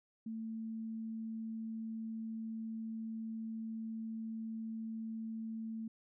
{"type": "tone", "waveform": "sine", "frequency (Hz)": 223.2, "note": "A3", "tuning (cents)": 25, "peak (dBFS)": -39, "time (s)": [0.26, 5.88], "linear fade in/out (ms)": 5, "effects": []}